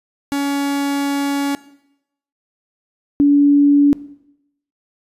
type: tone pair in turn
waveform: 45% pulse / sine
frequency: 281.5 / 286.4 Hz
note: C#4 / D4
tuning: +27 / -43 cents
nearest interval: unison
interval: 30 cents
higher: second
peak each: -17 / -8 dBFS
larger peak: second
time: 0.32-1.55 / 3.2-3.93 s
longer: first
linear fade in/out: 0 ms
effects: noise-tail reverb RT60 0.8 s tail -18 dB re dry + resampled to 32000 Hz